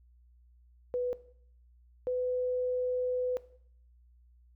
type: tone pair in turn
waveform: sine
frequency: 494.4 / 501.3 Hz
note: B4 / B4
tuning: +2 / +26 cents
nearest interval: unison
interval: 24 cents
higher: second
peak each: -28 dBFS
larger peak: neither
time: 0.94-1.13 / 2.07-3.37 s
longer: second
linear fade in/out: 0 ms
effects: noise-tail reverb RT60 0.6 s tail -17 dB re dry + added 60 Hz sine -58 dBFS peak until 4.55 s